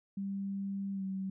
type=tone with pitch glide; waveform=sine; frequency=196.9 to 191.63 Hz; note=G3 to G3; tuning=+8 to -39 cents; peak=-34 dBFS; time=0.17-1.3 s; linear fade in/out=5 ms; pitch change=-47 cents; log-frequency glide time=0.93-1.03 s; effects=none